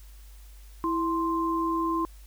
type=tone pair together; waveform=sine; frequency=329.6 / 1046.4 Hz; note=E4 / C6; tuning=0 / 0 cents; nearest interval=octave + minor sixth; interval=2000 cents; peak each=-27 dBFS; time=0.84-2.05 s; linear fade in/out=0 ms; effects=added 50 Hz sine -45 dBFS peak until 2.26 s + white hiss -58 dBFS RMS until 2.26 s